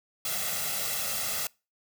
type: noise with comb filter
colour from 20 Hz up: white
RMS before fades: -31 dBFS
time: 0.25-1.47 s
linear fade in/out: 2 ms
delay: 1.5 ms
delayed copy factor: +0.7
effects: noise-tail reverb RT60 0.3 s tail -25 dB re dry + high-pass 100 Hz 12 dB/octave